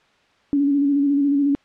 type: tone with vibrato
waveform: sine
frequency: 282.8 Hz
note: C#4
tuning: 35 cents sharp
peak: -15 dBFS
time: 0.53-1.55 s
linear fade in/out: 0 ms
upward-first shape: square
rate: 14 Hz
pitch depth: 30 cents each way
effects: white hiss -58 dBFS RMS until 1.64 s + low-pass 3000 Hz 12 dB/octave